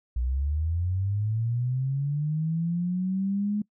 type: linear sweep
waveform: sine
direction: up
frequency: 58.4 to 210.6 Hz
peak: -24 dBFS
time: 0.16-3.62 s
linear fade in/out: 5 ms
effects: noise-tail reverb RT60 0.1 s tail -23 dB re dry